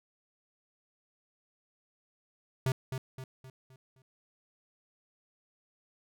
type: tone with echo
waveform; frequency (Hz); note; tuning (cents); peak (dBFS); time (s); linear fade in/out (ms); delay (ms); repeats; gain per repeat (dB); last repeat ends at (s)
square; 130.81; C3; 0; -27; 2.66-2.72; 2; 260; 5; -7; 4.02
effects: none